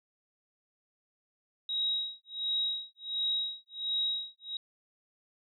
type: tone with tremolo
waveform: sine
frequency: 3814 Hz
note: A#7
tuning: 39 cents sharp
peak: -27 dBFS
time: 1.69-4.57 s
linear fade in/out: 2 ms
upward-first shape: sine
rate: 1.4 Hz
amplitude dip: 100%
effects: none